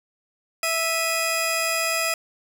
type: tone pair together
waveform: 15% pulse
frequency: 656.4 / 2489 Hz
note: E5 / D#7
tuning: -8 / 0 cents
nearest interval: octave + major seventh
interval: 2308 cents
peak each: -18 dBFS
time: 0.63-2.14 s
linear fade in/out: 2 ms
effects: none